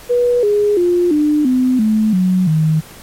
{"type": "tone with pitch steps", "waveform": "sine", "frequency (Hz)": [486.6, 413.9, 352.1, 299.5, 254.8, 216.8, 184.39, 156.85], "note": ["B4", "G#4", "F4", "D4", "C4", "A3", "F#3", "D#3"], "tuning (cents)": [-26, -6, 14, 34, -46, -25, -6, 14], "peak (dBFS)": -10, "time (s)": [0.09, 2.81], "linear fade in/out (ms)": 20, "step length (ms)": 340, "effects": ["pink hiss -38 dBFS RMS until 3.02 s", "MP3 64 kbps"]}